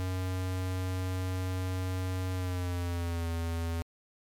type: tone with pitch glide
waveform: square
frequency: 92.5 to 83.37 Hz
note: F#2 to E2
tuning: 0 to +20 cents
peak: -31 dBFS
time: 0-3.82 s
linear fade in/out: 0 ms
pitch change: -180 cents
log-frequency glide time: 2.33-3.29 s
effects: MP3 96 kbps